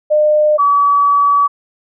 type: tone pair in turn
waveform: sine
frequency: 605 / 1142.1 Hz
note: D#5 / D6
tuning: -49 / -49 cents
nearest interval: major seventh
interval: 1100 cents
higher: second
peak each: -8 dBFS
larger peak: neither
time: 0.1-0.58 / 0.58-1.48 s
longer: second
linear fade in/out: 20 ms
effects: none